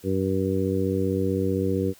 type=harmonic tone; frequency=95.5 Hz; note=G2; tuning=45 cents flat; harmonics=1 / 2 / 3 / 4 / 5; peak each=-28 / -28 / -28 / -28 / -28 dBFS; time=0.03-1.94 s; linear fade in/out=50 ms; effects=white hiss -53 dBFS RMS until 1.99 s